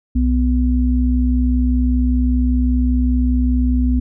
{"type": "tone pair together", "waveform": "sine", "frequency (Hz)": [62.55, 250], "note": ["B1", "B3"], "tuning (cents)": [23, 21], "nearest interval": "2 octaves", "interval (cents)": 2398, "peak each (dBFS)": [-14, -17], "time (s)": [0.15, 4], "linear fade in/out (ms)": 10, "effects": []}